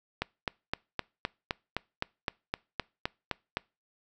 click train, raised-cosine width 0.3 ms, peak -13 dBFS, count 14, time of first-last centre 0.22-3.571 s, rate 3.88 Hz, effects noise-tail reverb RT60 0.3 s tail -25 dB re dry

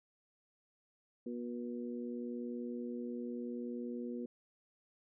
harmonic tone, 120.7 Hz, B2, 39 cents flat, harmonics 2 / 3 / 4, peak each -40 / -45 / -47 dBFS, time 1.26-4.26 s, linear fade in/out 5 ms, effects none

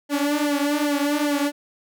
sawtooth tone with flanger, 290.6 Hz, D4, 18 cents flat, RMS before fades -22 dBFS, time 0.09-1.52 s, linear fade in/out 50 ms, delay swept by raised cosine 0.78 to 6.08 ms, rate 2.5 Hz, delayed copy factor -0.9, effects none

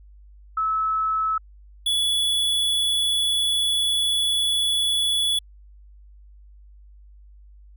sine / square tone pair in turn, 1300 / 3414 Hz, E6 / G#7, -24 / +47 cents, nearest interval octave + perfect fourth, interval 1671 cents, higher second, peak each -20 dBFS, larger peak neither, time 0.57-1.38 / 1.86-5.39 s, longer second, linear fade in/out 5 ms, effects added 50 Hz sine -45 dBFS peak until 7.76 s

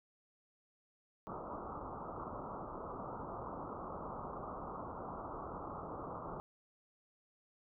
white low-pass noise, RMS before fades -45 dBFS, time 1.27-6.4 s, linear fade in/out 0 ms, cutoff 1300 Hz, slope 96 dB/octave, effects none

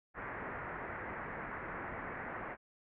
white low-pass noise, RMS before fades -43 dBFS, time 0.14-2.57 s, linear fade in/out 50 ms, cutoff 2000 Hz, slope 48 dB/octave, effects none

